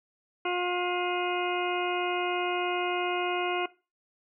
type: harmonic tone with a mistuned harmonic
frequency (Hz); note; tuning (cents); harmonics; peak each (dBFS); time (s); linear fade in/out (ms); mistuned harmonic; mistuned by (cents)
356.9; F4; +38; 1 / 2 / 3 / 4 / 6 / 7 / 8; -30 / -33 / -35 / -36 / -38 / -38 / -39; 0.45-3.66; 5; 6; -34
effects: noise-tail reverb RT60 0.3 s tail -19 dB re dry